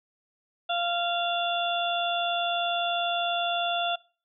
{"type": "harmonic tone", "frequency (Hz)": 693, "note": "F5", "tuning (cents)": -14, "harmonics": [1, 2, 4, 5], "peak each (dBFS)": [-27, -33, -34, -31], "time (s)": [0.69, 3.96], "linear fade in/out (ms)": 10, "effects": ["noise-tail reverb RT60 0.4 s tail -23 dB re dry"]}